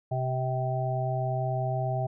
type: harmonic tone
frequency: 129 Hz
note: C3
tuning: 24 cents flat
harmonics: 1 / 3 / 5 / 6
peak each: -28 / -39 / -32 / -34 dBFS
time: 0.11-2.07 s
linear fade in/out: 10 ms
effects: none